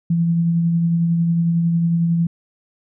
sine tone with tremolo, 168.3 Hz, E3, 36 cents sharp, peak -13 dBFS, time 0.1-2.27 s, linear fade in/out 5 ms, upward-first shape triangle, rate 11 Hz, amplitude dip 30%, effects none

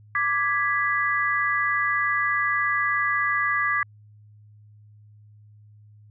sine chord, G# diminished, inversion second, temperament equal, 1174.7 / 1661.2 / 1975.5 Hz, D6 / G#6 / B6, 0 / 0 / 0 cents, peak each -25 dBFS, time 0.15-3.83 s, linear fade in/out 2 ms, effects added 105 Hz sine -48 dBFS peak until 6.1 s

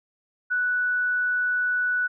sine tone, 1480 Hz, F#6, in tune, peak -21 dBFS, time 0.5-2.08 s, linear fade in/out 20 ms, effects none

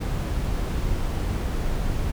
brown noise, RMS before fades -25 dBFS, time 0-2.12 s, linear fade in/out 20 ms, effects none

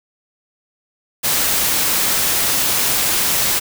white noise, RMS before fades -17 dBFS, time 1.23-3.6 s, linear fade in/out 20 ms, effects none

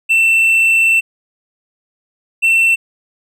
triangle tone pair in turn, 2681 / 2691 Hz, E7 / E7, +29 / +35 cents, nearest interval unison, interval 6 cents, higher second, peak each -7 dBFS, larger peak neither, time 0.09-1.01 / 2.42-2.76 s, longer first, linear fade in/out 20 ms, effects none

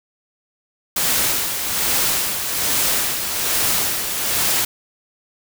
white noise with tremolo, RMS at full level -18 dBFS, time 0.96-4.65 s, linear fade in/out 5 ms, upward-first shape sine, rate 1.2 Hz, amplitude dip 50%, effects none

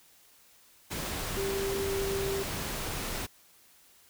sine tone in noise, 392 Hz, G4, in tune, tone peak -30 dBFS, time 1.36-2.44 s, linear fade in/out 20 ms, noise pink, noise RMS -35 dBFS, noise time 0.9-3.27 s, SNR +2 dB, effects white hiss -60 dBFS RMS until 4.09 s

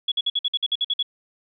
sine tone bursts, 3370 Hz, G#7, 25 cents sharp, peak -19 dBFS, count 11, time 0.08-1.028 s, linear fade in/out 5 ms, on 38 ms, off 53 ms, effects none

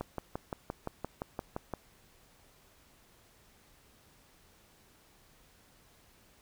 click train, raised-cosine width 1 ms, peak -21 dBFS, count 11, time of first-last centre 0.01-1.737 s, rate 5.79 Hz, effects pink hiss -63 dBFS RMS until 6.41 s

